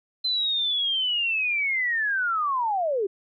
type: linear sweep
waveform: sine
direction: down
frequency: 4080 to 370 Hz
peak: -22 dBFS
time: 0.24-3.07 s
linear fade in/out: 10 ms
effects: none